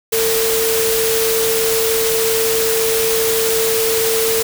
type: tone in noise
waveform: sine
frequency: 450 Hz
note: A4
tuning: 39 cents sharp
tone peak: -16 dBFS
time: 0.12-4.43 s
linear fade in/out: 10 ms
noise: white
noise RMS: -19 dBFS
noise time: 0.12-4.43 s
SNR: 0 dB
effects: none

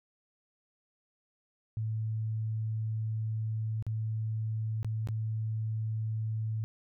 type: tone with dropouts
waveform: sine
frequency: 110 Hz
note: A2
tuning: in tune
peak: -30 dBFS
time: 1.77-6.64 s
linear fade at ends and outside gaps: 0 ms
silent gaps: 3.825-3.866 / 4.83-4.846 / 5.073-5.087 s
effects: none

